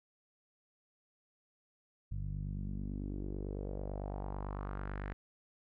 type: tone with low-pass filter sweep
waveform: sawtooth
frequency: 49 Hz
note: G1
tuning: in tune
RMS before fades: -40 dBFS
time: 2.11-5.13 s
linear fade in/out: 0 ms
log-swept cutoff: 120 to 1900 Hz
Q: 2.7
effects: none